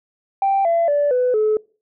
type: tone with pitch steps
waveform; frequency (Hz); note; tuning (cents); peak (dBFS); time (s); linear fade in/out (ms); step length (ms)
sine; 784 / 674.7 / 580.6 / 499.6 / 430; G5 / E5 / D5 / B4 / A4; 0 / +40 / -20 / +20 / -40; -13; 0.42-1.57; 2; 230
effects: noise-tail reverb RT60 0.4 s tail -25 dB re dry + tanh soft clip ceiling -11 dBFS